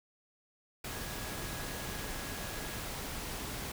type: tone in noise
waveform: sine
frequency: 1660 Hz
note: G#6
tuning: 1 cent flat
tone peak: -50 dBFS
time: 0.91-2.81 s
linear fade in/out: 5 ms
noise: pink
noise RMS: -40 dBFS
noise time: 0.84-3.72 s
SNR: -13 dB
effects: none